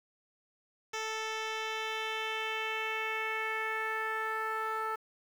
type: tone with low-pass filter sweep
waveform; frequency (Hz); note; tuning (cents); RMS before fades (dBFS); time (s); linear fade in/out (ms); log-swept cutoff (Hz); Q
10% pulse; 440; A4; 0; -35; 0.93-4.96; 10; 5300 to 1300; 2.3
effects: 9-bit